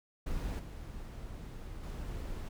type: noise with level steps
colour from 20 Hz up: brown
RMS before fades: -36 / -44 / -40 dBFS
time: 0.26-2.49 s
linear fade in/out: 10 ms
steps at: 0.59 / 1.83 s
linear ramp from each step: 5 ms
effects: none